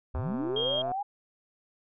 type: linear sweep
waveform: sine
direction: up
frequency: 49.3 to 832 Hz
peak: -29 dBFS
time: 0.14-1.03 s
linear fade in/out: 10 ms
type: click train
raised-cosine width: 1 ms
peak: -25 dBFS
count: 100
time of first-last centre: 0.15-0.917 s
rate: 129 Hz
type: tone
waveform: sine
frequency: 3228 Hz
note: G#7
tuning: 50 cents flat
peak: -28 dBFS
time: 0.56-0.82 s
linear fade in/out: 5 ms
effects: none